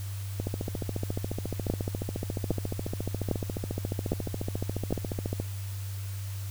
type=two click trains; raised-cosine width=2 ms; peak=-12 / -18 dBFS; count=5 / 72; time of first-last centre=1.7-4.926 / 0.4-5.4 s; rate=1.24 / 14.2 Hz; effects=added 98 Hz sine -33 dBFS peak until 6.5 s + white hiss -47 dBFS RMS until 6.5 s